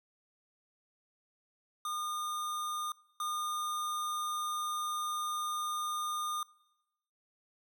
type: tone pair in turn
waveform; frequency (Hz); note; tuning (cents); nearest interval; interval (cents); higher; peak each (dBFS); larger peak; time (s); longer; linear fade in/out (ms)
square; 1216 / 1216; D#6 / D#6; -40 / -40; unison; 0; neither; -35 / -34; second; 1.85-2.92 / 3.2-6.43; second; 2
effects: noise-tail reverb RT60 1.0 s tail -23 dB re dry